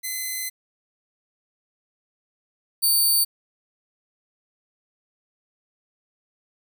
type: tone pair in turn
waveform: 5% pulse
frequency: 2038 / 4575 Hz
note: C7 / D8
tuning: -46 / -46 cents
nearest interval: octave + major second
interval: 1400 cents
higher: second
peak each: -17 / -10 dBFS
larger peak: second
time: 0.03-0.5 / 2.82-3.25 s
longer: first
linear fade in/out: 20 ms
effects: none